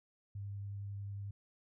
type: tone with vibrato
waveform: sine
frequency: 100.3 Hz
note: G2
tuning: 40 cents sharp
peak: -40 dBFS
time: 0.35-1.31 s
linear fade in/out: 5 ms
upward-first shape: triangle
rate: 11 Hz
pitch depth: 11 cents each way
effects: none